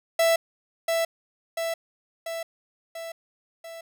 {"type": "tone with echo", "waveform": "45% pulse", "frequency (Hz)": 662, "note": "E5", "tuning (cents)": 7, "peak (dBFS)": -18, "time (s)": [0.19, 0.36], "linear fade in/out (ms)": 5, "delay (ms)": 690, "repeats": 5, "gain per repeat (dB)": -4, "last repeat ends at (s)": 3.81, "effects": []}